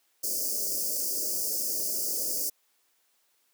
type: band-stop noise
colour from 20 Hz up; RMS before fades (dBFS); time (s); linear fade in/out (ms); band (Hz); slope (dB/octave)
white; -30; 0.23-2.5; 10; 630 to 4700; 96
effects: white hiss -70 dBFS RMS until 3.53 s + high-pass 300 Hz 12 dB/octave